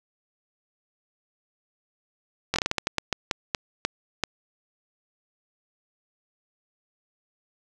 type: slowing click train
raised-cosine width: 0.2 ms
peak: -6 dBFS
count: 14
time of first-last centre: 2.54-4.237 s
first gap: 20 ms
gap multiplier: 1.28
effects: none